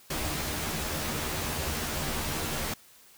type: noise with comb filter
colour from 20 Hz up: pink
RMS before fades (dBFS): -32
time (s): 0.1-2.74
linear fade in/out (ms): 5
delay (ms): 13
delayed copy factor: +0.8
effects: white hiss -56 dBFS RMS until 3.17 s